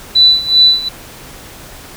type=tone with tremolo; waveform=sine; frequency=3978 Hz; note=B7; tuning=12 cents sharp; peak=-3 dBFS; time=0.15-0.89 s; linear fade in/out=10 ms; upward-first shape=sine; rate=2.6 Hz; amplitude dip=85%; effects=pink hiss -34 dBFS RMS until 1.96 s

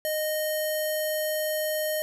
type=tone with low-pass filter; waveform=square; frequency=617 Hz; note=D#5; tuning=15 cents flat; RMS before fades=-28 dBFS; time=0.05-2.02 s; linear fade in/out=0 ms; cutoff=12000 Hz; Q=7.9; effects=none

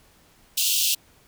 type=high-pass noise; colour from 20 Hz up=pink; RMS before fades=-22 dBFS; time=0.57-0.95 s; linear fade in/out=10 ms; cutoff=2700 Hz; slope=96 dB/octave; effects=pink hiss -57 dBFS RMS until 1.27 s

